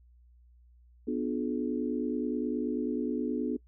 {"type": "chord", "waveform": "sine", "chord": "B diminished seventh", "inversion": "none", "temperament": "just", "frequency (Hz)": [246.9, 296.3, 355.6, 426.7], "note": ["B3", "D4", "F4", "Ab4"], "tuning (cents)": [0, 15, 31, 47], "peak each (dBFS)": [-32, -33, -37, -36], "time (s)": [1.07, 3.57], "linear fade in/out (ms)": 10, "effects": ["noise-tail reverb RT60 0.1 s tail -22 dB re dry", "added 60 Hz sine -56 dBFS peak until 3.67 s"]}